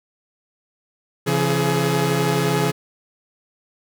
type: tone cluster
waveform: sawtooth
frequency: 136.9 / 169.6 / 422.3 Hz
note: C#3 / E3 / G#4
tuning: -21 / +50 / +29 cents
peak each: -18 dBFS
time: 1.26-2.72 s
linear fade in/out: 20 ms
effects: none